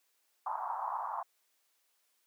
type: band-pass noise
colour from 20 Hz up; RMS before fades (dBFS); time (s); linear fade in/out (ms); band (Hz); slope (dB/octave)
white; -37; 0.46-1.23; 5; 770 to 1100; 48
effects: white hiss -75 dBFS RMS until 2.26 s + high-pass 400 Hz 12 dB/octave